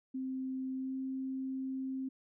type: tone with pitch glide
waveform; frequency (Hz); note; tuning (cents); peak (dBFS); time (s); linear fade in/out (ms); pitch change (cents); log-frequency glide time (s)
sine; 261.6 to 264; C4 to C4; 0 to +16; -35; 0.14-2.09; 10; +16; 0.74-0.96
effects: none